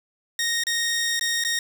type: tone with dropouts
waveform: 15% pulse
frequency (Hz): 1861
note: A#6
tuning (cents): -3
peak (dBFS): -16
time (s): 0.39-1.59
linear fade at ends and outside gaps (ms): 2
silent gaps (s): 0.637-0.668 / 1.195-1.21 / 1.439-1.448
effects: 7-bit